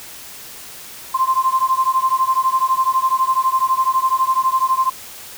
sine beating tone pair, 1042 / 1054 Hz, C6 / C6, -7 / +12 cents, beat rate 12 Hz, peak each -17 dBFS, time 1.14-4.9 s, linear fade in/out 10 ms, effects white hiss -36 dBFS RMS until 5.37 s

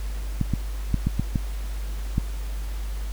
clicks, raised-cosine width 5 ms, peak -9 dBFS, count 7, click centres 0.413 / 0.537 / 0.943 / 1.07 / 1.196 / 1.358 / 2.181 s, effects added 50 Hz sine -27 dBFS peak until 3.12 s + pink hiss -44 dBFS RMS until 3.12 s

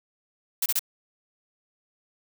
blue noise bursts, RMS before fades -24 dBFS, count 3, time 0.62-0.793 s, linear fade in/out 5 ms, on 39 ms, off 28 ms, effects none

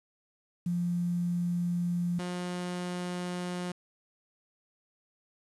sine / sawtooth tone pair in turn, 174.61 / 178.49 Hz, F3 / F3, 0 / +38 cents, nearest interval unison, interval 38 cents, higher second, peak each -27 / -29 dBFS, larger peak first, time 0.66-2.19 / 2.19-3.72 s, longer neither, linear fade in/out 5 ms, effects resampled to 24000 Hz + 9-bit

